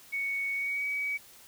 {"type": "tone with pitch glide", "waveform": "sine", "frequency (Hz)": [2225, 2270], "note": ["C#7", "C#7"], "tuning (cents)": [6, 41], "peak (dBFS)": -29, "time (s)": [0.12, 1.18], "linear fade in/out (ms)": 20, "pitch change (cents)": 35, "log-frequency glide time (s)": [0.54, 0.87], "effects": ["white hiss -54 dBFS RMS until 1.47 s"]}